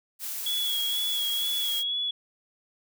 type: noise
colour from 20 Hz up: blue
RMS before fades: -34 dBFS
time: 0.19-1.84 s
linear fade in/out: 50 ms
type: tone with vibrato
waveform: sine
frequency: 3355 Hz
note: G#7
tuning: 17 cents sharp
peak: -26 dBFS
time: 0.46-2.11 s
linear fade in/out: 5 ms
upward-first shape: sine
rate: 2.1 Hz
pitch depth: 29 cents each way
effects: none